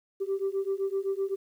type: beating tone pair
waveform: sine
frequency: 386.4 / 394.2 Hz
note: G4 / G4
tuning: -25 / +10 cents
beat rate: 7.8 Hz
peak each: -29 dBFS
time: 0.2-1.36 s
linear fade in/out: 20 ms
effects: tanh soft clip ceiling -22 dBFS + 10-bit